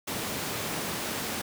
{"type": "high-pass noise", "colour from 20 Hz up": "pink", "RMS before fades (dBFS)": -33, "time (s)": [0.07, 1.42], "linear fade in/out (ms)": 10, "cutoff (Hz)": 130, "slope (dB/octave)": 12, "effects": []}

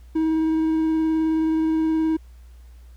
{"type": "tone with vibrato", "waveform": "triangle", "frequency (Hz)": 318.4, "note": "D#4", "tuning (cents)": 40, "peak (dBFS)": -16, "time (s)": [0.15, 2.17], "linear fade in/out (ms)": 10, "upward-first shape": "triangle", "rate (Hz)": 19, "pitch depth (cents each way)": 14, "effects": ["added 60 Hz sine -42 dBFS peak until 2.96 s", "pink hiss -61 dBFS RMS until 2.96 s"]}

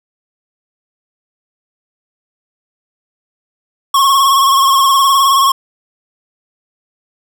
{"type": "tone with vibrato", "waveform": "square", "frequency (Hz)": 1092, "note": "C#6", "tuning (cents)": -26, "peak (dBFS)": -8, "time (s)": [3.94, 5.52], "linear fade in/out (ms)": 5, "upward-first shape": "sine", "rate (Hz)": 19, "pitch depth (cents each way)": 52, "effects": []}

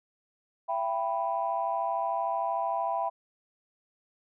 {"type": "chord", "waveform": "sine", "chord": "E minor", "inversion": "none", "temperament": "equal with one note detuned", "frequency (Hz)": [670.8, 784, 987.8], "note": ["E5", "G5", "B5"], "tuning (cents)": [30, 0, 0], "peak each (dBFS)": -31, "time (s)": [0.68, 3.1], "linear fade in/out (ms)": 20, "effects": ["tanh soft clip ceiling -17 dBFS"]}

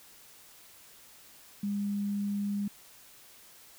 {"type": "tone", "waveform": "sine", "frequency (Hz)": 202.7, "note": "G#3", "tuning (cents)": -42, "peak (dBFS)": -29, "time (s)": [1.63, 2.68], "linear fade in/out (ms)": 5, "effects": ["white hiss -55 dBFS RMS until 3.78 s"]}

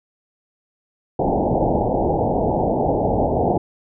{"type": "low-pass noise", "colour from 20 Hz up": "white", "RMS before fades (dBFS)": -19, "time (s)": [1.19, 3.58], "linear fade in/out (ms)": 5, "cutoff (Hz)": 860, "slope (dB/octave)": 96, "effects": []}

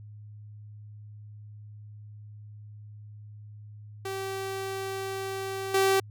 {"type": "tone with level steps", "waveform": "sawtooth", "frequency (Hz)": 386.8, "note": "G4", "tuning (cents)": -23, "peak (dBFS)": [-28, -17], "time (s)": [4.05, 6], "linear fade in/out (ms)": 5, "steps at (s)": 5.74, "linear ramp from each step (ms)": 5, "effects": ["added 105 Hz sine -43 dBFS peak until 6.1 s"]}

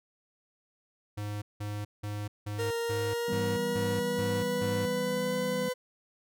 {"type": "tone bursts", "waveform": "square", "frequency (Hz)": 103.83, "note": "G#2", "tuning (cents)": 0, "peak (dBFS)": -34, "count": 9, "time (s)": [1.17, 4.86], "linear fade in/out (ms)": 10, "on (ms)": 250, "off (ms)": 180}
{"type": "tone with pitch glide", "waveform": "40% pulse", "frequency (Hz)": [464.8, 503.9], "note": ["A#4", "B4"], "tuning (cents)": [-5, 35], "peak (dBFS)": -29, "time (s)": [2.58, 5.74], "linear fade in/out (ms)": 20, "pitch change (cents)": 140, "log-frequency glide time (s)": [2.75, 5.36]}
{"type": "chord", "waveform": "triangle", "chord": "E minor", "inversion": "none", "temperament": "equal", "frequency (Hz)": [164.81, 196, 246.9], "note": ["E3", "G3", "B3"], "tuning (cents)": [0, 0, 0], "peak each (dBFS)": [-37, -33, -36], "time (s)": [3.28, 5.69], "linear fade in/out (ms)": 5}
{"effects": []}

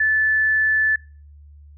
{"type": "tone", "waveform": "sine", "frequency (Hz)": 1745, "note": "A6", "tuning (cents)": -15, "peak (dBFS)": -15, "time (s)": [0, 0.96], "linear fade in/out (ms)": 5, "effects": ["noise-tail reverb RT60 0.4 s tail -24 dB re dry", "added 73 Hz sine -42 dBFS peak until 1.77 s"]}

